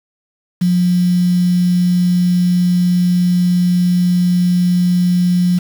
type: tone with quantisation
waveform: sine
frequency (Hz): 178.3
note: F3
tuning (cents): +36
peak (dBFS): -10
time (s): 0.61-5.59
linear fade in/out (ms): 10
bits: 5
effects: none